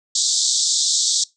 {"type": "band-pass noise", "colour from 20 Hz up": "white", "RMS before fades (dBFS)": -19, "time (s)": [0.15, 1.24], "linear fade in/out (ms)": 5, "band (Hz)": [3500, 8000], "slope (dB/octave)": 96, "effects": ["noise-tail reverb RT60 0.2 s tail -22 dB re dry"]}